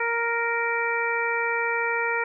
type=harmonic tone; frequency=466.2 Hz; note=A#4; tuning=in tune; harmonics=1 / 2 / 3 / 4 / 5; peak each=-29 / -29 / -29 / -29 / -29 dBFS; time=0-2.24 s; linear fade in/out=5 ms; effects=none